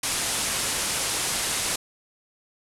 white low-pass noise, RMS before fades -27 dBFS, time 0.03-1.76 s, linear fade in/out 5 ms, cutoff 11000 Hz, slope 48 dB/octave, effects none

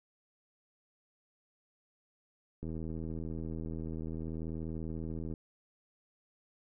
click train, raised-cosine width 3 ms, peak -28 dBFS, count 219, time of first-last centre 2.63-5.338 s, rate 80.5 Hz, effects none

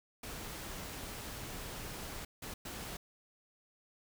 pink noise bursts at uneven times, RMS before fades -44 dBFS, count 3, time 0.23-2.25 / 2.42-2.54 / 2.65-2.97 s, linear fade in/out 5 ms, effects none

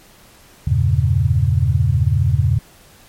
sine chord, E diminished seventh, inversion none, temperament equal, 82.41 / 98 / 116.54 / 138.59 Hz, E2 / G2 / Bb2 / Db3, 0 / 0 / 0 / 0 cents, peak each -18 dBFS, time 0.67-2.59 s, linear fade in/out 5 ms, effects pink hiss -47 dBFS RMS until 3.08 s + MP3 64 kbps

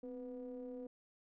triangle ring-modulated tone, 119.5 Hz, A#2, 43 cents sharp, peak -39 dBFS, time 0.03-0.87 s, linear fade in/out 5 ms, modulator 376 Hz, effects none

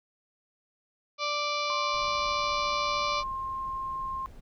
harmonic tone, 587.3 Hz, D5, in tune, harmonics 1 / 2 / 4 / 5 / 6 / 7 / 8 / 9 / 10, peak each -35 / -31 / -34 / -43 / -39 / -38 / -40 / -43 / -46 dBFS, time 1.18-3.24 s, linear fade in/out 50 ms
sine tone, 1061 Hz, C6, 24 cents sharp, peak -31 dBFS, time 1.7-4.26 s, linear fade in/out 0 ms
brown noise, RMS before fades -47 dBFS, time 1.93-4.41 s, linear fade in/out 20 ms
effects none

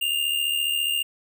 square tone with amplitude modulation, 2808 Hz, F7, 9 cents sharp, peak -20 dBFS, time 0.01-1.03 s, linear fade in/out 10 ms, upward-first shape sine, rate 74.7 Hz, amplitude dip 60%, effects none

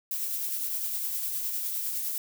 violet noise with tremolo, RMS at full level -30 dBFS, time 0.11-2.18 s, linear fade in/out 2 ms, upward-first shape triangle, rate 9.8 Hz, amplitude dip 35%, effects none

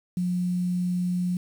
sine tone with quantisation, 179.1 Hz, F3, 44 cents sharp, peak -23 dBFS, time 0.17-1.37 s, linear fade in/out 2 ms, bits 8, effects none

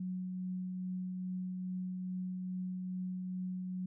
sine tone with tremolo, 183.8 Hz, F#3, 11 cents flat, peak -35 dBFS, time 0-3.86 s, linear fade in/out 5 ms, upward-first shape triangle, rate 2.4 Hz, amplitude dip 25%, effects none

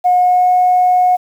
sine tone with pitch glide, 722 to 727.4 Hz, F#5 to F#5, -43 to -30 cents, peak -7 dBFS, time 0.04-1.17 s, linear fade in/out 20 ms, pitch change +13 cents, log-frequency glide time 0.17-0.51 s, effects tanh soft clip ceiling -3 dBFS + 7-bit

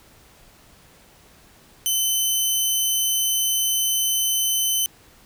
10% pulse tone, 3050 Hz, G7, 48 cents flat, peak -11 dBFS, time 1.86-4.86 s, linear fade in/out 0 ms, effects pink hiss -52 dBFS RMS until 5.25 s

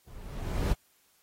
brown noise with level ramp, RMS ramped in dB -49 to -24 dBFS, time 0.06-0.74 s, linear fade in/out 20 ms, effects white hiss -67 dBFS RMS until 1.22 s + AAC 48 kbps

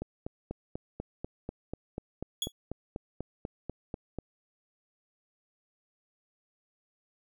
click train, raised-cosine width 2 ms, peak -22 dBFS, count 18, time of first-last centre 0.02-4.187 s, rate 4.08 Hz
sawtooth tone with exponential decay, 3361 Hz, G#7, 20 cents sharp, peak -23 dBFS, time 2.42-2.52 s, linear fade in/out 2 ms, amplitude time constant 20 ms
effects none

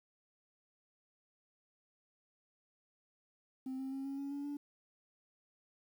sine tone with pitch steps, 261.6 / 265.9 / 270.2 / 274.6 / 279.1 / 283.6 / 288.3 Hz, C4 / C4 / C#4 / C#4 / C#4 / C#4 / D4, 0 / +28 / -44 / -16 / +12 / +40 / -32 cents, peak -36 dBFS, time 3.66-4.57 s, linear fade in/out 5 ms, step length 130 ms, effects tanh soft clip ceiling -37 dBFS + 11-bit

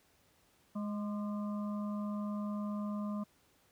harmonic tone with a mistuned harmonic, 207.7 Hz, G#3, in tune, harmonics 1 / 3 / 5 / 6, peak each -35 / -47 / -49 / -51 dBFS, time 0.75-3.24 s, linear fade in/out 10 ms, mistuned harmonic 6, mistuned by -57 cents, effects pink hiss -69 dBFS RMS until 3.71 s + high-pass 60 Hz 12 dB/octave

